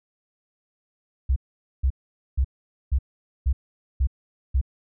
sine tone bursts, 65.7 Hz, C2, 8 cents sharp, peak -17 dBFS, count 7, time 1.29-4.614 s, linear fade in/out 10 ms, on 72 ms, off 470 ms, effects none

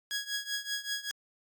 15% pulse tone with tremolo, 1661.2 Hz, G#6, in tune, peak -23 dBFS, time 0.11-1.11 s, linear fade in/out 0 ms, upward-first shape triangle, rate 5.2 Hz, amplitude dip 90%, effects AAC 64 kbps

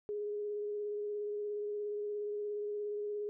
sine tone with vibrato, 415.3 Hz, G#4, in tune, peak -35 dBFS, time 0.09-3.29 s, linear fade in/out 0 ms, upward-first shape sine, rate 17 Hz, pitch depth 16 cents each way, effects none

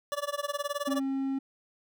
25% pulse tone with tremolo, 577 Hz, D5, 31 cents flat, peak -24 dBFS, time 0.12-1 s, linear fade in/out 0 ms, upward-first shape sine, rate 19 Hz, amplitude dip 95%
triangle tone, 270 Hz, C#4, 45 cents flat, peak -26 dBFS, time 0.87-1.39 s, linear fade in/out 10 ms
effects none

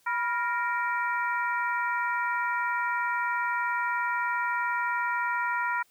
harmonic tone with a mistuned harmonic, 466 Hz, A#4, 1 cent flat, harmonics 2 / 3 / 4 / 5, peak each -29 / -30 / -33 / -38 dBFS, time 0.06-5.83 s, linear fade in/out 10 ms, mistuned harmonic 2, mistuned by +78 cents, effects white hiss -65 dBFS RMS until 5.9 s

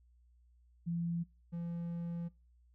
sine / triangle tone pair in turn, 169.8 / 170.41 Hz, F3 / F3, -48 / -42 cents, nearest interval unison, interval 6 cents, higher second, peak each -33 / -35 dBFS, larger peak first, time 0.86-1.24 / 1.52-2.29 s, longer second, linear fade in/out 20 ms, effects noise-tail reverb RT60 0.3 s tail -23 dB re dry + added 60 Hz sine -63 dBFS peak until 2.74 s

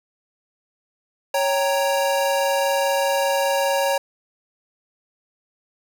square chord, G diminished, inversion second, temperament equal, 554.4 / 784 / 932.3 Hz, Db5 / G5 / Bb5, 0 / 0 / 0 cents, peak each -21 / -27 / -25 dBFS, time 1.34-3.98 s, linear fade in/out 5 ms, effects none

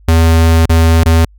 square tone with dropouts, 82 Hz, E2, 9 cents flat, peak -6 dBFS, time 0.08-1.25 s, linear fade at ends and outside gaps 5 ms, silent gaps 0.658-0.694 / 1.036-1.058 s, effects added 50 Hz sine -39 dBFS peak until 1.38 s

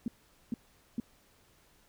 sine tone bursts, 233.1 Hz, A#3, in tune, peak -29 dBFS, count 3, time 0.06-1 s, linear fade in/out 2 ms, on 20 ms, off 440 ms, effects pink hiss -65 dBFS RMS until 1.88 s

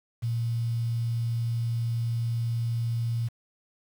sine tone with quantisation, 116.54 Hz, A#2, in tune, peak -25 dBFS, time 0.22-3.29 s, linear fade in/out 20 ms, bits 8, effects none

